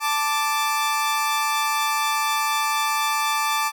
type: tone pair together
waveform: sawtooth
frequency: 880 / 1174.7 Hz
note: A5 / D6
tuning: 0 / 0 cents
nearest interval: perfect fourth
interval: 500 cents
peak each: -20 / -19 dBFS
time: 0-3.72 s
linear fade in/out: 50 ms
effects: none